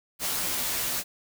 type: noise with comb filter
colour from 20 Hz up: white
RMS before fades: -29 dBFS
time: 0.19-1.04 s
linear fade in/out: 50 ms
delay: 14 ms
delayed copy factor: -0.9
effects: none